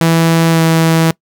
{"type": "tone with pitch glide", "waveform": "sawtooth", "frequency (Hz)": [164.81, 163.01], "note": ["E3", "E3"], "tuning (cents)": [0, -19], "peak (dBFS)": -4, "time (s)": [0.01, 1.11], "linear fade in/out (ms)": 0, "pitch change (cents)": -19, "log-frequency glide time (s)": [0.5, 0.61], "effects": ["noise-tail reverb RT60 0.1 s tail -23 dB re dry"]}